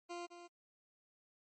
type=tone with echo; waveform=20% pulse; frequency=347.8 Hz; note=F4; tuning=7 cents flat; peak=-38 dBFS; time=0.09-0.27 s; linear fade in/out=20 ms; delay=210 ms; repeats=1; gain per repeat=-9 dB; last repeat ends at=0.48 s; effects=MP3 32 kbps